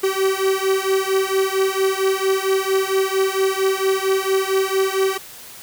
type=beating tone pair; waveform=45% pulse; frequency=382.2 / 386.6 Hz; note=G4 / G4; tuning=-44 / -24 cents; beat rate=4.4 Hz; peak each=-20 dBFS; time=0.03-5.18 s; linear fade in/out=10 ms; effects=white hiss -39 dBFS RMS until 5.62 s